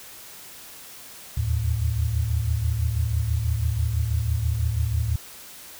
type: tone cluster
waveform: sine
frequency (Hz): 75.6 / 81.7 / 110.5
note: D#2 / E2 / A2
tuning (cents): -49 / -15 / +8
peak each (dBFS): -25 / -28 / -24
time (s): 1.37-5.16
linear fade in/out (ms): 5
effects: white hiss -43 dBFS RMS until 5.79 s